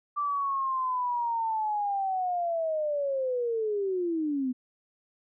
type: linear sweep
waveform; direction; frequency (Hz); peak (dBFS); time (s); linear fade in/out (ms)
sine; down; 1174.7 to 246.9; -26; 0.16-4.53; 20
effects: none